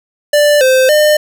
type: tone with pitch steps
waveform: square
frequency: 589 / 519 / 604 Hz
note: D5 / C5 / D5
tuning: +5 / -14 / +48 cents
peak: -7 dBFS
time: 0.33-1.17 s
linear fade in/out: 5 ms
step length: 280 ms
effects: none